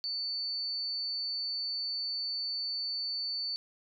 sine tone, 4500 Hz, C#8, 25 cents sharp, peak -32 dBFS, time 0.04-3.56 s, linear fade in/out 0 ms, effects none

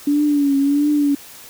sine tone with vibrato, 286.2 Hz, D4, 45 cents flat, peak -13 dBFS, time 0.07-1.15 s, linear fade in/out 5 ms, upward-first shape triangle, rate 1.5 Hz, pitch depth 72 cents each way, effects white hiss -40 dBFS RMS until 1.49 s

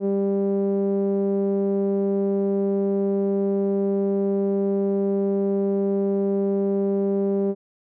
sawtooth tone with low-pass filter, 197.6 Hz, G3, 14 cents sharp, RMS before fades -22 dBFS, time 0-7.55 s, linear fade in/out 50 ms, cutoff 460 Hz, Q 3.6, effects none

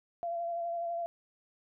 sine tone with vibrato, 683 Hz, F5, 39 cents flat, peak -32 dBFS, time 0.23-1.06 s, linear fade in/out 0 ms, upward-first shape sine, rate 12 Hz, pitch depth 22 cents each way, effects none

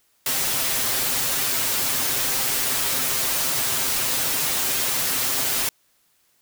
white noise with comb filter, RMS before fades -23 dBFS, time 0.26-5.69 s, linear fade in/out 2 ms, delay 7.6 ms, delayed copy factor +0.7, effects white hiss -64 dBFS RMS until 6.41 s

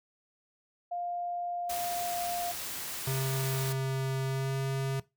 sine tone, 702 Hz, F5, 9 cents sharp, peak -32 dBFS, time 0.91-2.52 s, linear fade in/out 10 ms
white noise, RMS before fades -38 dBFS, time 1.69-3.73 s, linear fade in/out 10 ms
square tone with pitch glide, 133.5 to 135.05 Hz, C3 to C#3, +35 to -45 cents, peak -30 dBFS, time 3.07-5 s, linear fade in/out 5 ms, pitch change +20 cents, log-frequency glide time 4.24-4.55 s
effects noise-tail reverb RT60 0.2 s tail -18 dB re dry

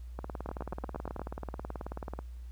two click trains, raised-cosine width 1 ms, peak -24 / -22 dBFS, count 38 / 7, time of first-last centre 0.19-2.19 / 0.49-1.195 s, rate 18.5 / 8.51 Hz, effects added 60 Hz sine -41 dBFS peak until 2.51 s + pink hiss -67 dBFS RMS until 2.51 s

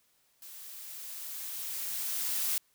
blue noise with level ramp, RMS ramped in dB -48 to -30 dBFS, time 0.42-2.58 s, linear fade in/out 2 ms, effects white hiss -70 dBFS RMS until 2.74 s

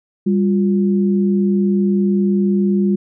sine tone pair together, 198.09 / 353.4 Hz, G3 / F4, +18 / +21 cents, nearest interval minor seventh, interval 1003 cents, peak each -13 / -20 dBFS, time 0.26-2.96 s, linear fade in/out 10 ms, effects none

